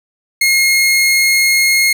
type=tone; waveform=sawtooth; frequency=2151 Hz; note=C7; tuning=47 cents sharp; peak=-6 dBFS; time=0.41-1.93 s; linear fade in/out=5 ms; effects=none